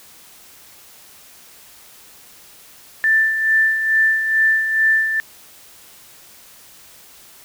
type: tone with tremolo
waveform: sine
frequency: 1771 Hz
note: A6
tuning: 11 cents sharp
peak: -11 dBFS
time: 3.04-5.2 s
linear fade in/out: 0 ms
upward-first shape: sine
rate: 2.3 Hz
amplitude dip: 55%
effects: white hiss -45 dBFS RMS until 7.44 s